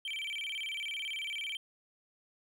triangle tone with vibrato, 2700 Hz, E7, 41 cents sharp, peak -34 dBFS, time 0.05-1.57 s, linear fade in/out 2 ms, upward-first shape square, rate 18 Hz, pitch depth 260 cents each way, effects none

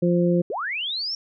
harmonic tone, 174.61 Hz, F3, in tune, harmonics 1 / 2 / 3, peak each -19 / -22 / -24 dBFS, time 0.02-0.42 s, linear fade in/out 10 ms
sine linear sweep, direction up, 346 to 5588 Hz, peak -25 dBFS, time 0.5-1.15 s, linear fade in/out 2 ms
effects none

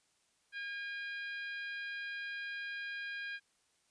harmonic tone with a mistuned harmonic, 811 Hz, G#5, 41 cents flat, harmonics 2 / 3 / 4 / 5 / 6, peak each -40 / -47 / -52 / -55 / -59 dBFS, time 0.52-3.4 s, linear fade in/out 50 ms, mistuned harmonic 5, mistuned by -18 cents, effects white hiss -74 dBFS RMS until 3.9 s + resampled to 22050 Hz

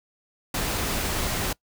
pink noise, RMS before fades -27 dBFS, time 0.54-1.53 s, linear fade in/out 5 ms, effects noise-tail reverb RT60 0.1 s tail -23 dB re dry

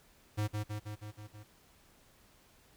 square tone with echo, 105.5 Hz, G#2, 28 cents sharp, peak -31 dBFS, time 0.37-0.48 s, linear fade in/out 20 ms, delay 160 ms, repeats 6, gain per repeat -3 dB, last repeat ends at 1.44 s, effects pink hiss -64 dBFS RMS until 2.76 s

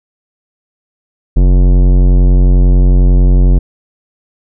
sine tone with tanh clipping, 45.54 Hz, F#1, 27 cents flat, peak -6 dBFS, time 1.36-3.59 s, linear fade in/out 10 ms, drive 17 dB, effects none

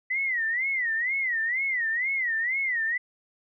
sine tone with vibrato, 1975.5 Hz, B6, in tune, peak -24 dBFS, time 0.1-2.98 s, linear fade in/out 10 ms, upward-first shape sine, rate 2.1 Hz, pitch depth 180 cents each way, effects none

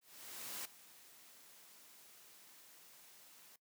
white noise with ADSR envelope, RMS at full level -44 dBFS, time 0.01-3.56 s, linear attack 640 ms, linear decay 7 ms, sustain -17 dB, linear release 3 ms, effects noise-tail reverb RT60 0.1 s tail -19 dB re dry + high-pass 150 Hz 12 dB/octave

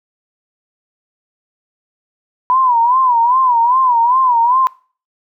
sine tone with vibrato, 985 Hz, B5, 5 cents flat, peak -9 dBFS, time 2.5-4.67 s, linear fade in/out 0 ms, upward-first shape sine, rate 2.5 Hz, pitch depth 120 cents each way, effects noise-tail reverb RT60 0.4 s tail -22 dB re dry

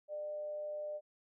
sine tone with amplitude modulation, 599 Hz, D5, 34 cents sharp, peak -37 dBFS, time 0.08-1.01 s, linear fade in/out 50 ms, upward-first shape sine, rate 172 Hz, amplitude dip 25%, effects none

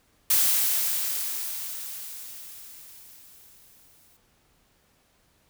blue noise with exponential decay, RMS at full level -20 dBFS, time 0.3-4.17 s, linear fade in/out 5 ms, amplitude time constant 840 ms, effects pink hiss -65 dBFS RMS until 5.49 s

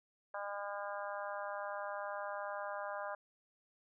harmonic tone, 202.3 Hz, G#3, 45 cents flat, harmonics 3 / 4 / 5 / 6 / 7 / 8, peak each -43 / -46 / -46 / -48 / -49 / -49 dBFS, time 0.34-3.15 s, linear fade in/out 5 ms, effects none

